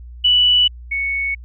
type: tone pair in turn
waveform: sine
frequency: 2960 / 2217 Hz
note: F#7 / C#7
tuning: 0 / 0 cents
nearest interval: perfect fourth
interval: 500 cents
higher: first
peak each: -10 / -18 dBFS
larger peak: first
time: 0.24-0.68 / 0.91-1.35 s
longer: neither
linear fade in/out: 10 ms
effects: added 60 Hz sine -33 dBFS peak until 1.44 s